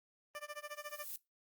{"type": "tone with tremolo", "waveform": "15% pulse", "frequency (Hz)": 593, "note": "D5", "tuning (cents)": 17, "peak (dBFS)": -35, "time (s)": [0.35, 1.05], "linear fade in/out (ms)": 0, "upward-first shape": "sine", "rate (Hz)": 14, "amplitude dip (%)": 95}
{"type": "noise with exponential growth", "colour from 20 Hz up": "violet", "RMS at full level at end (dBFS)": -42, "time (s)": [0.37, 1.16], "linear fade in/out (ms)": 0, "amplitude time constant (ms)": 170}
{"effects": ["noise-tail reverb RT60 0.2 s tail -22 dB re dry", "Opus 32 kbps"]}